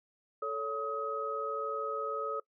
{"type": "tone cluster", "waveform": "sine", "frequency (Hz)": [439.4, 561, 1266], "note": ["A4", "C#5", "D#6"], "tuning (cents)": [-2, 21, 30], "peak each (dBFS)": [-37, -39, -35], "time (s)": [0.42, 2.4], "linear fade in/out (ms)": 5, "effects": ["noise-tail reverb RT60 0.1 s tail -22 dB re dry"]}